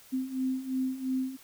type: beating tone pair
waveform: sine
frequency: 258.4 / 261.3 Hz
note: C4 / C4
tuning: -21 / -2 cents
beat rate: 2.9 Hz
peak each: -34 / -30 dBFS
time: 0.12-1.37 s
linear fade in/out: 20 ms
effects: white hiss -55 dBFS RMS until 1.43 s